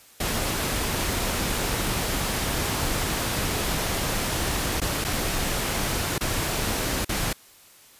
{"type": "noise with dropouts", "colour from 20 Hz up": "pink", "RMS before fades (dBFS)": -26, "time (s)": [0.2, 7.33], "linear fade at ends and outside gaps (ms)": 5, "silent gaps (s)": [[4.803, 4.815], [5.043, 5.047], [6.182, 6.208], [7.048, 7.091]], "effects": ["white hiss -52 dBFS RMS until 7.99 s", "resampled to 32000 Hz"]}